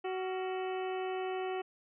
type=harmonic tone with a mistuned harmonic; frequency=374 Hz; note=F#4; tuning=19 cents sharp; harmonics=1 / 2 / 3 / 4 / 5 / 6 / 7 / 8; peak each=-35 / -39 / -48 / -50 / -50 / -53 / -50 / -52 dBFS; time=0.04-1.62 s; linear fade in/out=10 ms; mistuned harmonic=4; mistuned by=-130 cents; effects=none